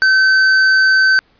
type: tone with hard clipping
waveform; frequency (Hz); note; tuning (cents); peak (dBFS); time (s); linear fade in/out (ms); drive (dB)
sine; 1536; G6; -36; -10; 0.02-1.19; 0; 12
effects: pink hiss -55 dBFS RMS until 1.39 s + resampled to 11025 Hz